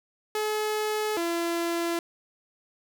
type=tone pair in turn; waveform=sawtooth; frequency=427.2 / 339.1 Hz; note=G#4 / E4; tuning=+49 / +49 cents; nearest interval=major third; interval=400 cents; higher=first; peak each=-22 dBFS; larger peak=neither; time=0.35-1.17 / 1.17-1.99 s; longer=neither; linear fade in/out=2 ms; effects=none